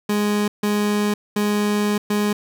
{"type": "tone bursts at uneven times", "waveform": "30% pulse", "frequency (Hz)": 207.6, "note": "G#3", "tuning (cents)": 0, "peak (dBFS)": -15, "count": 4, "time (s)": [[0.09, 0.48], [0.63, 1.14], [1.36, 1.98], [2.1, 2.33]], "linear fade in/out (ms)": 5, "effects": []}